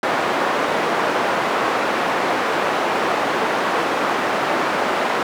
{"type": "band-pass noise", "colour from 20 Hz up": "white", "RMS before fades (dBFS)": -20, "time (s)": [0.03, 5.23], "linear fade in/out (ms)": 2, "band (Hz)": [290, 1200], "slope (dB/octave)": 12, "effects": []}